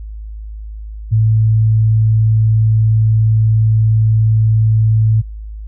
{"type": "tone", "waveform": "sine", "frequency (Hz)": 110, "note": "A2", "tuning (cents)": 0, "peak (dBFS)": -8, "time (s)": [1.11, 5.22], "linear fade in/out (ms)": 20, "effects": ["added 53 Hz sine -25 dBFS peak until 5.67 s"]}